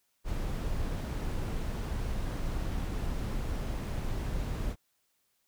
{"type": "noise", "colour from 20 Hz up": "brown", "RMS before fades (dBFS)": -33, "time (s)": [0.24, 4.76], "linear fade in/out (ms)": 50, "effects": ["white hiss -75 dBFS RMS until 5.47 s"]}